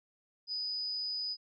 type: tone with amplitude modulation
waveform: sine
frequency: 4978 Hz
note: D#8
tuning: in tune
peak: -32 dBFS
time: 0.47-1.37 s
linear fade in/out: 50 ms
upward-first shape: sine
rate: 205 Hz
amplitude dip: 35%
effects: none